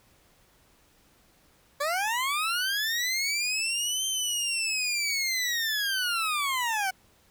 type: linear two-way sweep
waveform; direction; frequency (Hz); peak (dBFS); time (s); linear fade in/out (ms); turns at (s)
20% pulse; up then down; 554.4 to 3136 to 738; -21; 1.8-6.91; 10; 4.06
effects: pink hiss -62 dBFS RMS until 7.3 s